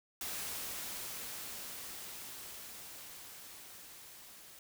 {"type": "noise with level ramp", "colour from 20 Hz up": "white", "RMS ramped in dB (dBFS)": [-40, -55], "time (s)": [0.21, 4.59], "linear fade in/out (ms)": 2, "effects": []}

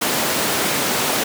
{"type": "high-pass noise", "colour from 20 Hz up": "pink", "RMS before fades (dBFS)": -20, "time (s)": [0.01, 1.24], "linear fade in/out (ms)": 10, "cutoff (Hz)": 240, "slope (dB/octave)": 12, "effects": []}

